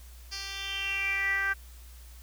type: tone with band-pass filter sweep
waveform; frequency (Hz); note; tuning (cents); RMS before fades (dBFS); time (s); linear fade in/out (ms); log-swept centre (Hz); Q
10% pulse; 392; G4; 0; -31; 0.31-1.54; 20; 4600 to 1600; 6.8
effects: added 60 Hz sine -46 dBFS peak until 2.22 s + white hiss -56 dBFS RMS until 2.22 s